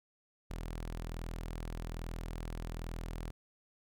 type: tone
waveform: sawtooth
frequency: 41.2 Hz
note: E1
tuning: in tune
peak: -35 dBFS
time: 0.5-3.31 s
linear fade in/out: 10 ms
effects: none